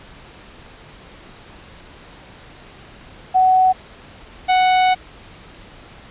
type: tone pair in turn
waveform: sine / 45% pulse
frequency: 747 / 740.6 Hz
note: F#5 / F#5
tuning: +16 / +1 cents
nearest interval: unison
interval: 15 cents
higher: first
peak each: -10 / -12 dBFS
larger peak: first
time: 3.34-3.73 / 4.48-4.95 s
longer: second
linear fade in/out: 20 ms
effects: pink hiss -42 dBFS RMS until 6.1 s + resampled to 8000 Hz